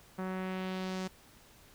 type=tone with low-pass filter sweep; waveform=sawtooth; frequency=186.8 Hz; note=F#3; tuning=17 cents sharp; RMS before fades=-37 dBFS; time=0.18-1.08 s; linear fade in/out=10 ms; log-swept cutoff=1400 to 6900 Hz; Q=1.3; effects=pink hiss -59 dBFS RMS until 1.74 s